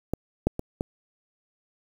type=clicks; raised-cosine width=2 ms; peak=-12 / -7 / -16 / -13 dBFS; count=4; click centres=0.136 / 0.47 / 0.594 / 0.809 s; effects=7-bit